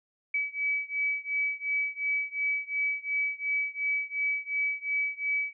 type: beating tone pair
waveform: sine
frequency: 2285 / 2287.8 Hz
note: D7 / D7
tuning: -48 / -46 cents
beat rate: 2.8 Hz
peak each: -30 / -31 dBFS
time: 0.34-5.53 s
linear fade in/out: 5 ms
effects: none